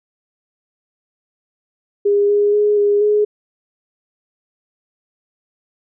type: tone with pitch steps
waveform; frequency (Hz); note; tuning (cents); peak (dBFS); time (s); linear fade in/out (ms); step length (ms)
sine; 406.7 / 411.2 / 416.8 / 409.6 / 419; G#4 / G#4 / G#4 / G#4 / G#4; -36 / -17 / +6 / -24 / +15; -11; 2.05-3.25; 10; 240
effects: none